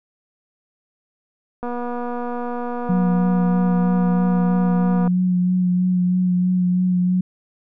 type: click train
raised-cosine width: 1 ms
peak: -15 dBFS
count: 835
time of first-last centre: 1.63-5.076 s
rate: 242 Hz
type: tone with vibrato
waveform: sine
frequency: 181.2 Hz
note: F#3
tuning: 36 cents flat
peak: -15 dBFS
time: 2.89-7.21 s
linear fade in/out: 5 ms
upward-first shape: sine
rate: 3.1 Hz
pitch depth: 19 cents each way
effects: none